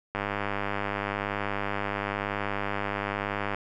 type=click train; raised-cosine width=0.5 ms; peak=-14 dBFS; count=344; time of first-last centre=0.15-3.546 s; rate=101 Hz; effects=none